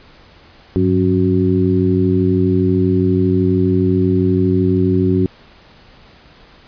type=harmonic tone with a mistuned harmonic; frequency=92.5 Hz; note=F#2; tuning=in tune; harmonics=1 / 2 / 3 / 4; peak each=-17 / -17 / -17 / -17 dBFS; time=0.76-5.26 s; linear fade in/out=0 ms; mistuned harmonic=1; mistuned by=+120 cents; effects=pink hiss -45 dBFS RMS until 6.67 s + resampled to 11025 Hz